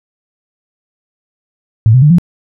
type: tone with pitch steps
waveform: sine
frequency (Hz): 110.4 / 128.29 / 149.08 / 173.24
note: A2 / C3 / D3 / F3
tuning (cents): +6 / -34 / +26 / -14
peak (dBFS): -3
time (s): 1.86-2.184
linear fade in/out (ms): 0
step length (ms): 81
effects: none